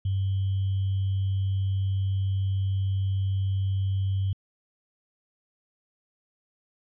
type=tone with sample-and-hold; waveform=sine; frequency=96.7 Hz; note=G2; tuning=23 cents flat; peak=-23 dBFS; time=0.05-4.33 s; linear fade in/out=5 ms; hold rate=3150 Hz; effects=resampled to 11025 Hz